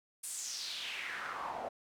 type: noise with band-pass filter sweep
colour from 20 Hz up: pink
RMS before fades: -41 dBFS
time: 0.23-1.69 s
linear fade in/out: 10 ms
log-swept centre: 9800 to 630 Hz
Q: 3.5
effects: none